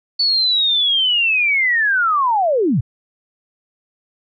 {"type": "linear sweep", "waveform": "sine", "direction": "down", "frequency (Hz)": [4495, 92.5], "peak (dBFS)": -13, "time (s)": [0.19, 2.81], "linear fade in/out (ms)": 10, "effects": []}